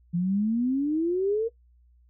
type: exponential sweep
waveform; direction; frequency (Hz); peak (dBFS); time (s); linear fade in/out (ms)
sine; up; 168.7 to 466.2; -22; 0.13-1.49; 20
effects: noise-tail reverb RT60 0.1 s tail -17 dB re dry + added 60 Hz sine -56 dBFS peak until 2.09 s